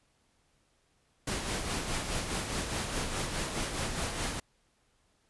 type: noise with tremolo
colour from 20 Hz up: pink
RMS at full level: -32 dBFS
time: 1.27-4.4 s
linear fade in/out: 5 ms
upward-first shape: sine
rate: 4.8 Hz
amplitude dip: 45%
effects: pink hiss -71 dBFS RMS until 5.29 s + resampled to 24000 Hz